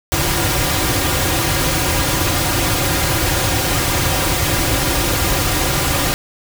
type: noise with comb filter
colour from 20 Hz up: pink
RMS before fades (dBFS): -17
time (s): 0.12-6.14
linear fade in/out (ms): 0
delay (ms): 4.6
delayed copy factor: -0.7
effects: none